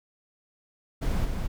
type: noise with echo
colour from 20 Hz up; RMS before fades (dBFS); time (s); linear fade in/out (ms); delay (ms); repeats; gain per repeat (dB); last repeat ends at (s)
brown; -25; 1.01-1.26; 20; 220; 1; -4; 1.48
effects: none